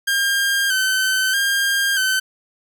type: tone with vibrato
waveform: sawtooth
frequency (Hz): 1568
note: G6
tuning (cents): 0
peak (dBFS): -13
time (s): 0.07-2.2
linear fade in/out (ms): 10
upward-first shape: square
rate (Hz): 0.79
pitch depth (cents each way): 42
effects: none